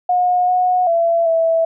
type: tone with pitch steps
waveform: sine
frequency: 721 / 729 / 673 / 657 Hz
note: F#5 / F#5 / E5 / E5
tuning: -45 / -26 / +36 / -6 cents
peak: -12 dBFS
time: 0.09-1.65 s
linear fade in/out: 5 ms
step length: 390 ms
effects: none